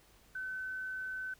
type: tone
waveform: sine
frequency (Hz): 1520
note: F#6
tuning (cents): +46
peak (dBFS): -37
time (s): 0.35-1.34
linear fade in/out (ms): 5
effects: added 50 Hz sine -67 dBFS peak until 1.39 s + pink hiss -64 dBFS RMS until 1.39 s